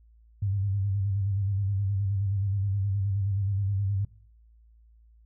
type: tone with vibrato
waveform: sine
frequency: 98.9 Hz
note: G2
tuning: 16 cents sharp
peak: -24 dBFS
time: 0.42-4.05 s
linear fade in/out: 5 ms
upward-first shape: square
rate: 9.5 Hz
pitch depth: 52 cents each way
effects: noise-tail reverb RT60 0.5 s tail -20 dB re dry + added 56 Hz sine -54 dBFS peak until 5.25 s